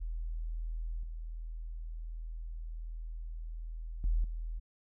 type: tone with level steps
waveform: sine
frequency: 40.66 Hz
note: E1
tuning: 23 cents flat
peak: -34 / -38 / -26 / -35 dBFS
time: 0-4.6 s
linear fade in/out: 20 ms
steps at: 1.03 / 4.04 / 4.24 s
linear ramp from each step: 2 ms
effects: none